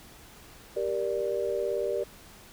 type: chord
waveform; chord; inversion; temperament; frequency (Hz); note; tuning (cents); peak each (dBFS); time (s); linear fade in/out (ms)
sine; G minor; none; just; 392 / 470.4 / 588; G4 / Bb4 / D5; 0 / +16 / +2; -31; 0.76-2.04; 10
effects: pink hiss -51 dBFS RMS until 2.52 s